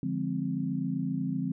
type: chord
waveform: sine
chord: D half-diminished seventh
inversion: none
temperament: equal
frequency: 146.83 / 174.61 / 207.7 / 261.6 Hz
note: D3 / F3 / Ab3 / C4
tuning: 0 / 0 / 0 / 0 cents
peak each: -35 / -33 / -36 / -32 dBFS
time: 0.03-1.52 s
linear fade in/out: 2 ms
effects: none